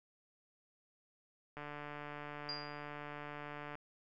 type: click train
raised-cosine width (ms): 0.5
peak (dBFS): -31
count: 322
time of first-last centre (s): 1.57-3.754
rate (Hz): 147
type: tone with exponential decay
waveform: sine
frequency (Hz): 4800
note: D8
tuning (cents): +37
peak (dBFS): -37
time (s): 2.49-2.9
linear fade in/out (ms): 1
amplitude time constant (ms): 88
effects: none